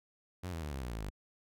sawtooth tone with pitch steps, 90.8 / 82.31 / 74.61 / 67.63 / 61.31 / 55.57 / 50.37 Hz, F#2 / E2 / D2 / C#2 / B1 / A1 / G1, -32 / -2 / +28 / -42 / -12 / +18 / +48 cents, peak -34 dBFS, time 0.43-1.102 s, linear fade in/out 10 ms, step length 96 ms, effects none

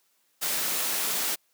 white noise, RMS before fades -28 dBFS, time 0.41-1.36 s, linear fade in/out 20 ms, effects white hiss -69 dBFS RMS until 1.53 s + high-pass 200 Hz 12 dB/octave

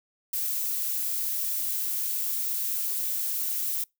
violet noise, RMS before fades -29 dBFS, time 0.33-3.84 s, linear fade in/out 5 ms, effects noise-tail reverb RT60 0.2 s tail -26 dB re dry

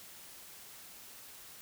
silence, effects white hiss -52 dBFS RMS until 1.61 s

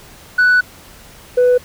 sine tone pair in turn, 1485 / 495.6 Hz, F#6 / B4, +6 / +6 cents, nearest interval octave + perfect fifth, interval 1900 cents, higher first, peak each -6 dBFS, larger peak neither, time 0.38-0.61 / 1.37-1.58 s, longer first, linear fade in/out 10 ms, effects tanh soft clip ceiling -7 dBFS + pink hiss -41 dBFS RMS until 1.64 s

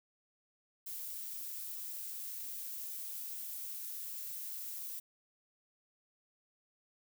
violet noise, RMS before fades -43 dBFS, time 0.86-5 s, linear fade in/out 10 ms, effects none

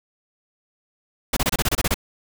pink noise bursts, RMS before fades -20 dBFS, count 10, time 1.33-1.943 s, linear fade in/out 5 ms, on 37 ms, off 27 ms, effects none

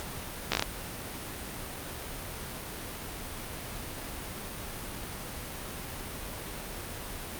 slowing click train, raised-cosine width 0.2 ms, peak -8 dBFS, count 6, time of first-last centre 0.52-0.624 s, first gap 14 ms, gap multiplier 1.2, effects pink hiss -39 dBFS RMS until 7.39 s + Opus 48 kbps

